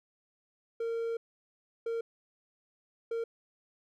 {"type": "tone bursts at uneven times", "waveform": "triangle", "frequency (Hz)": 460, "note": "A#4", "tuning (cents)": -23, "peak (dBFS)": -29, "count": 3, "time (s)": [[0.8, 1.17], [1.86, 2.01], [3.11, 3.24]], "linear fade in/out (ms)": 5, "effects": []}